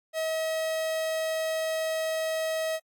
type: tone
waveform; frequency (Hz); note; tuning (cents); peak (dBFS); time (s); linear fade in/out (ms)
45% pulse; 639; D#5; +46; -27; 0.13-2.8; 50
effects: AAC 64 kbps